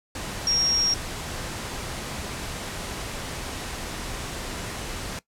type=tone in noise; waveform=sine; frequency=5588 Hz; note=F8; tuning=in tune; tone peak=-20 dBFS; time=0.47-0.94 s; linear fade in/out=2 ms; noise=pink; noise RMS=-33 dBFS; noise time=0.15-5.19 s; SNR=+10 dB; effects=noise-tail reverb RT60 0.1 s tail -18 dB re dry + low-pass 10000 Hz 12 dB/octave